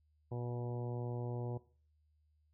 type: harmonic tone with a mistuned harmonic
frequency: 121.3 Hz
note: B2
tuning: 31 cents flat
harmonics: 1 / 2 / 3 / 4 / 5 / 6 / 7 / 8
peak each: -39 / -49 / -46 / -48 / -53 / -54 / -55 / -58 dBFS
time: 0.31-1.58 s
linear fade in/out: 10 ms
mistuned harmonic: 1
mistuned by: -17 cents
effects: noise-tail reverb RT60 0.4 s tail -17 dB re dry + added 76 Hz sine -70 dBFS peak until 2.53 s